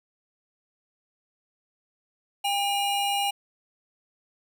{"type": "tone pair together", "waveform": "square", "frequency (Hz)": [803, 2862], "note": ["G5", "F7"], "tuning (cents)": [41, 42], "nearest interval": "octave + minor seventh", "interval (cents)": 2201, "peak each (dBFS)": [-26, -29], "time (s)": [2.44, 3.31], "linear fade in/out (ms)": 10, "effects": []}